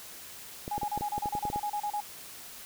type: clicks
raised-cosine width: 2 ms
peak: -23 dBFS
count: 11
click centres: 0.679 / 0.78 / 0.832 / 0.976 / 1.01 / 1.18 / 1.258 / 1.352 / 1.453 / 1.501 / 1.56 s
type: tone bursts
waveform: sine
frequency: 830.6 Hz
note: G#5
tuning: in tune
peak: -29 dBFS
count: 13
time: 0.71-2.005 s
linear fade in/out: 5 ms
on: 71 ms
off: 31 ms
effects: white hiss -46 dBFS RMS until 2.65 s